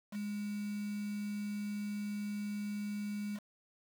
sine tone with quantisation, 206.5 Hz, G#3, 10 cents flat, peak -36 dBFS, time 0.11-3.4 s, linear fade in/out 50 ms, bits 8, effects none

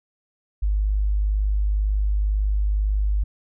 sine tone, 51 Hz, G#1, 31 cents flat, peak -18 dBFS, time 0.62-3.24 s, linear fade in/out 10 ms, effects none

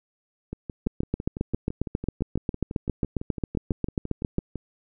two click trains, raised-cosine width 3 ms, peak -11 / -19 dBFS, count 27 / 25, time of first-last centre 0.87-4.384 / 0.53-4.557 s, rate 7.4 / 5.96 Hz, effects none

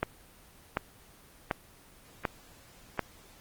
click train, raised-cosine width 0.5 ms, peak -12 dBFS, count 5, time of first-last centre 0.03-2.993 s, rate 1.35 Hz, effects pink hiss -56 dBFS RMS until 3.4 s + Opus 24 kbps

